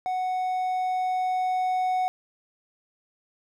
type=tone with level ramp; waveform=triangle; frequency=740 Hz; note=F#5; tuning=in tune; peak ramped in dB=-23 to -20 dBFS; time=0.06-2.08 s; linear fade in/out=0 ms; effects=none